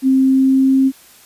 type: tone with pitch glide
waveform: sine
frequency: 264.4 to 266.7 Hz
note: C4 to C4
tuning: +18 to +33 cents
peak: -9 dBFS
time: 0.02-0.92 s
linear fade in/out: 50 ms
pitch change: +15 cents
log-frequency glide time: 0.14-0.81 s
effects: white hiss -45 dBFS RMS until 1.25 s + resampled to 32000 Hz